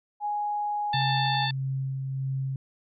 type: tone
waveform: sine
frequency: 830.6 Hz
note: G#5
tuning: in tune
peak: -26 dBFS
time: 0.2-1.49 s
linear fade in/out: 50 ms
type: harmonic tone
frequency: 888 Hz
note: A5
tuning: 16 cents sharp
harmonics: 1 / 2 / 3 / 4 / 5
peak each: -37 / -32 / -37 / -31 / -35 dBFS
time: 0.93-1.51 s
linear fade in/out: 5 ms
type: tone with tremolo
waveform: sine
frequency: 134 Hz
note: C3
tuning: 42 cents sharp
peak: -26 dBFS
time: 0.94-2.56 s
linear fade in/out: 2 ms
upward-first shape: sine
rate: 1.6 Hz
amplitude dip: 30%
effects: none